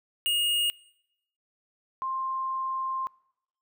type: tone pair in turn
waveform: square / sine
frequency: 2857 / 1054.2 Hz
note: F7 / C6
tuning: +39 / +13 cents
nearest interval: octave + perfect fourth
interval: 1726 cents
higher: first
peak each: -24 / -28 dBFS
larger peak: first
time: 0.26-0.7 / 2.02-3.07 s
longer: second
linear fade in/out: 0 ms
effects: noise-tail reverb RT60 0.8 s tail -24 dB re dry